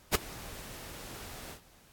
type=noise with ADSR envelope; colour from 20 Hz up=pink; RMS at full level=-21 dBFS; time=0.12-1.61 s; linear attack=30 ms; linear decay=10 ms; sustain=-24 dB; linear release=95 ms; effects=pink hiss -60 dBFS RMS until 1.92 s + AAC 64 kbps